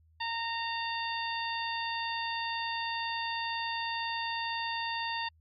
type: harmonic tone with a mistuned harmonic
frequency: 922 Hz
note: A#5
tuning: 19 cents flat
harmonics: 1 / 2 / 3 / 4 / 5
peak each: -35 / -38 / -40 / -41 / -42 dBFS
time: 0.2-5.29 s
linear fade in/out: 10 ms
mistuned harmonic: 4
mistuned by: -38 cents
effects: added 80 Hz sine -61 dBFS peak until 5.4 s + AAC 64 kbps